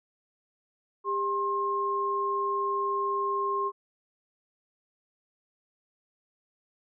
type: tone pair together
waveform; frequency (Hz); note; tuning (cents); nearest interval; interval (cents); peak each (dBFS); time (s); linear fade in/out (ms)
sine; 399.3 / 1066; G4 / C6; +32 / +32; octave + perfect fourth; 1700; -31 / -27; 1.04-3.72; 50
effects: none